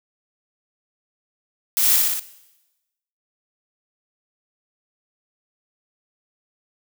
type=noise with echo; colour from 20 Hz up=blue; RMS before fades=-19 dBFS; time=1.77-1.96 s; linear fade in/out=0 ms; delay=59 ms; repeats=4; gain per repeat=-2 dB; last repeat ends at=2.196 s; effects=noise-tail reverb RT60 1.0 s tail -17 dB re dry